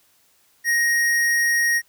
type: tone with hard clipping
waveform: sine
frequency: 1874 Hz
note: A#6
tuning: 9 cents sharp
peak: -18 dBFS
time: 0.64-1.82 s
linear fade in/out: 50 ms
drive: 18 dB
effects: white hiss -60 dBFS RMS until 1.88 s